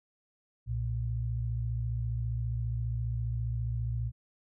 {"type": "tone pair together", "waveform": "sine", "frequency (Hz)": [61.74, 116.55], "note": ["B1", "A#2"], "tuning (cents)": [0, 0], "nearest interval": "major seventh", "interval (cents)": 1100, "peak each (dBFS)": [-34, -31], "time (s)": [0.66, 4.12], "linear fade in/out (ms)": 50, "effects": []}